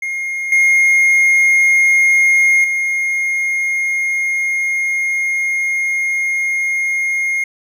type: tone with level steps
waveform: triangle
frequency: 2137 Hz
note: C7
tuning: 36 cents sharp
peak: -17 / -7 / -13 dBFS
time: 0.02-7.44 s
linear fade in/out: 5 ms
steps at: 0.52 / 2.64 s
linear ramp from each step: 2 ms
effects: none